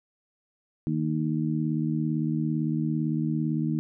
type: harmonic tone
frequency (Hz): 77.78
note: D#2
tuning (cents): 0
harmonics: 2 / 3 / 4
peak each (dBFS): -27 / -29 / -30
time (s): 0.87-3.79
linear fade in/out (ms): 0
effects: none